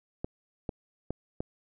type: clicks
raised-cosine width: 2 ms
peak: -19 dBFS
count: 4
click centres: 0.245 / 0.692 / 1.106 / 1.405 s
effects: none